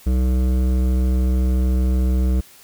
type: tone with hard clipping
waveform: sine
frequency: 63.3 Hz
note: B1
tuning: 43 cents sharp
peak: -17 dBFS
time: 0.06-2.41 s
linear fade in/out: 10 ms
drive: 13 dB
effects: white hiss -47 dBFS RMS until 2.63 s